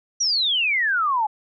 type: exponential sweep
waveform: sine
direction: down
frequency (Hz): 5920 to 825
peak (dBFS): -18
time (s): 0.2-1.27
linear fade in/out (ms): 10
effects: none